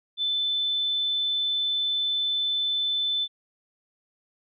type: tone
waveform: sine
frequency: 3520 Hz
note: A7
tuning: in tune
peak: -23 dBFS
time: 0.17-3.28 s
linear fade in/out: 50 ms
effects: none